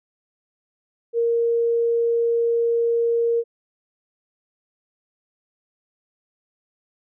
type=tone; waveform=sine; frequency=466.2 Hz; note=A#4; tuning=in tune; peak=-17 dBFS; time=1.13-3.44 s; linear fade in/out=50 ms; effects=none

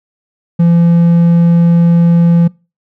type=tone; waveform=triangle; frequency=170 Hz; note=F3; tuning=46 cents flat; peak=-3 dBFS; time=0.59-2.48 s; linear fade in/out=10 ms; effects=noise-tail reverb RT60 0.3 s tail -24 dB re dry

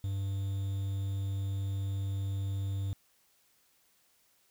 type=tone with quantisation; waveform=triangle; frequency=97.9 Hz; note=G2; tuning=2 cents flat; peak=-29 dBFS; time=0.04-2.93 s; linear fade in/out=0 ms; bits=9; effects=white hiss -69 dBFS RMS until 4.5 s

